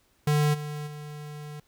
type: tone with level steps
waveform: square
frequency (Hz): 149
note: D3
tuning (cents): +25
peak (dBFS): -21 / -33 / -38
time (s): 0.27-1.6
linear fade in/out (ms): 5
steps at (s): 0.53 / 0.86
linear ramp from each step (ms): 20
effects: pink hiss -66 dBFS RMS until 1.67 s